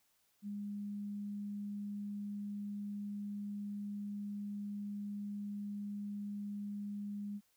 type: tone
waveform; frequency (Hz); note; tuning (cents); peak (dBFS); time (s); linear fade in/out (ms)
sine; 204.3; G#3; -28; -39; 0.42-7.41; 50
effects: white hiss -75 dBFS RMS until 7.56 s